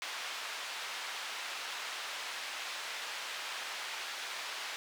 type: band-pass noise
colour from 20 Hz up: white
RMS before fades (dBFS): -41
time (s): 0.02-4.76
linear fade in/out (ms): 0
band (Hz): 780 to 3600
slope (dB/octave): 12
effects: none